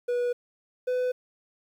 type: tone pair in turn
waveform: triangle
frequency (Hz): 487 / 501.6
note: B4 / B4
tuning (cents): -24 / +27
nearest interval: minor second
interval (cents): 51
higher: second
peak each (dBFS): -22 / -22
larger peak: neither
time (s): 0.08-0.33 / 0.87-1.12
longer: neither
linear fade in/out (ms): 10
effects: 10-bit